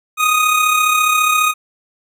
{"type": "tone with amplitude modulation", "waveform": "25% pulse", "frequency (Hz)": 1244.5, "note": "D#6", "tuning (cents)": 0, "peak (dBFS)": -6, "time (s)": [0.17, 1.54], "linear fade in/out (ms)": 50, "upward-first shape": "sine", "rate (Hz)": 34.7, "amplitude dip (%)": 45, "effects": []}